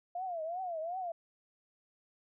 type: tone with vibrato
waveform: sine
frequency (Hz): 690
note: F5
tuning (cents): -21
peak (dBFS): -35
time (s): 0.15-1.12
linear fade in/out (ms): 5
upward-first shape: triangle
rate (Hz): 2.7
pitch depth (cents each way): 190
effects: none